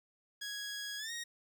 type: tone with pitch glide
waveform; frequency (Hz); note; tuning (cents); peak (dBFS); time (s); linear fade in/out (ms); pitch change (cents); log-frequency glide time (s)
15% pulse; 1661.2 to 1875.4; G#6 to A#6; 0 to +10; -33; 0.41-1.24; 10; +210; 0.98-1.12
effects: 11-bit